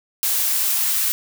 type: noise with high-pass filter sweep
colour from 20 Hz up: blue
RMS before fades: -20 dBFS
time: 0.23-1.12 s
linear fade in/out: 0 ms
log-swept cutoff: 310 to 1300 Hz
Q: 1
effects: none